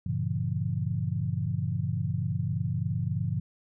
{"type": "chord", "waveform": "sine", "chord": "G diminished seventh", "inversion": "none", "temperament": "just", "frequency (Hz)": [98, 117.6, 141.12, 169.34], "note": ["G2", "Bb2", "Db3", "Fb3"], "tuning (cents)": [0, 16, 31, 47], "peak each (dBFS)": [-32, -32, -32, -33], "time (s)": [0.06, 3.4], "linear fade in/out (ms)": 5, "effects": []}